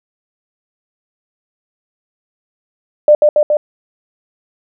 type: tone with echo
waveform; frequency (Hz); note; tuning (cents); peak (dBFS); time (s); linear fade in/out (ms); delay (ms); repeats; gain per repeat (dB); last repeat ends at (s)
sine; 598; D5; +31; -3; 3.08-3.15; 2; 140; 3; -2; 3.57
effects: none